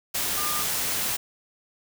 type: tone in noise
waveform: sine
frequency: 1206 Hz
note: D6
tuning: 46 cents sharp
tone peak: -31 dBFS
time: 0.37-0.63 s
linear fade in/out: 10 ms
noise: white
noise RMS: -27 dBFS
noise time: 0.14-1.17 s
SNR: -7 dB
effects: none